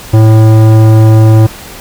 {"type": "tone with tanh clipping", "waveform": "sine", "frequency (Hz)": 110, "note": "A2", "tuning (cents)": 0, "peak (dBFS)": -3, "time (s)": [0.13, 1.47], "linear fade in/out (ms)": 10, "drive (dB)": 16, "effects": ["pink hiss -28 dBFS RMS until 1.8 s"]}